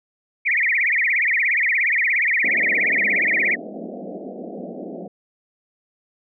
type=tone with vibrato; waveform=sine; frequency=2093 Hz; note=C7; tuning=in tune; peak=-16 dBFS; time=0.45-3.56 s; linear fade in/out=20 ms; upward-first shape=triangle; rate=17 Hz; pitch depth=280 cents each way
type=band-pass noise; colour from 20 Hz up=pink; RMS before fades=-33 dBFS; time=2.44-5.08 s; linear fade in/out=5 ms; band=180 to 720 Hz; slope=96 dB/octave
effects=none